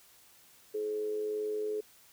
sine tone with amplitude modulation, 424.5 Hz, G#4, 38 cents sharp, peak -29 dBFS, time 0.74-1.81 s, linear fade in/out 10 ms, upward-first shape sine, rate 102 Hz, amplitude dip 45%, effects white hiss -60 dBFS RMS until 2.12 s

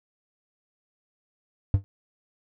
triangle tone with exponential decay, 97.8 Hz, G2, 4 cents flat, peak -10 dBFS, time 1.74-1.84 s, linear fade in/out 0 ms, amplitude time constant 20 ms, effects none

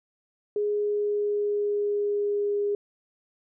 sine tone with pitch glide, 415.3 to 408.9 Hz, G#4 to G#4, 0 to -27 cents, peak -23 dBFS, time 0.56-2.75 s, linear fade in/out 2 ms, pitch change -27 cents, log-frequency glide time 0.7-2.6 s, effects none

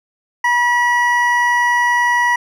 triangle tone pair together, 966 / 1936.5 Hz, B5 / B6, -39 / -35 cents, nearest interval octave, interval 1204 cents, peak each -13 dBFS, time 0.44-2.36 s, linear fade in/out 5 ms, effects none

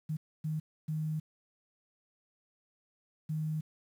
sine tone bursts at uneven times, 155.56 Hz, D#3, in tune, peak -31 dBFS, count 4, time 0.09-0.17 / 0.44-0.6 / 0.88-1.2 / 3.29-3.61 s, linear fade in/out 10 ms, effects 10-bit

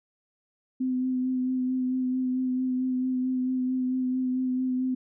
sine tone with vibrato, 255.8 Hz, C4, 39 cents flat, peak -24 dBFS, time 0.8-4.95 s, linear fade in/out 10 ms, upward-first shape sine, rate 4.5 Hz, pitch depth 18 cents each way, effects none

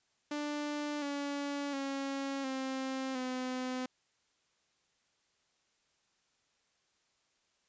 sawtooth tone with pitch steps, 294.9 / 284.4 / 274.2 / 264.4 / 255 Hz, D4 / C#4 / C#4 / C4 / C4, +7 / +45 / -19 / +18 / -44 cents, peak -31 dBFS, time 0.31-3.86 s, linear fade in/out 5 ms, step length 710 ms, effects white hiss -75 dBFS RMS until 7.68 s + resampled to 16000 Hz

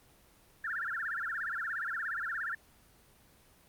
sine tone with vibrato, 1568 Hz, G6, in tune, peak -33 dBFS, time 0.64-2.55 s, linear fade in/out 5 ms, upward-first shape sine, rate 17 Hz, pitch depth 260 cents each way, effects pink hiss -62 dBFS RMS until 3.68 s + Opus 24 kbps

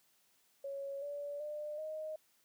sine tone with pitch steps, 554.4 / 576.3 / 599 / 622.7 Hz, C#5 / D5 / D5 / D#5, 0 / -33 / +34 / +1 cents, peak -39 dBFS, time 0.64-2.16 s, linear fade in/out 5 ms, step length 380 ms, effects white hiss -72 dBFS RMS until 2.44 s + high-pass 100 Hz 12 dB/octave

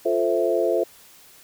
sine chord, F major seventh, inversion none, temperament equal, 349.2 / 440 / 523.3 / 659.3 Hz, F4 / A4 / C5 / E5, 0 / 0 / 0 / 0 cents, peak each -24 dBFS, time 0.05-0.84 s, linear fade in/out 10 ms, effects white hiss -50 dBFS RMS until 1.43 s

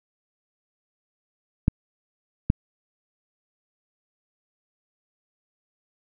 clicks, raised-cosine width 5 ms, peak -5 dBFS, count 2, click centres 1.681 / 2.501 s, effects none

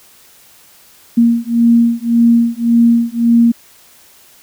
sine beating tone pair, 232.9 / 234.7 Hz, A#3 / A#3, -1 / +12 cents, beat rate 1.8 Hz, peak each -11 dBFS, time 1.17-3.52 s, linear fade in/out 10 ms, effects white hiss -45 dBFS RMS until 4.42 s

